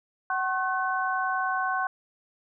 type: tone cluster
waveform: sine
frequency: 753 / 1083 / 1512 Hz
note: F#5 / C#6 / F#6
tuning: +30 / -41 / +37 cents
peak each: -29 dBFS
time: 0.3-1.87 s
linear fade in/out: 2 ms
effects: none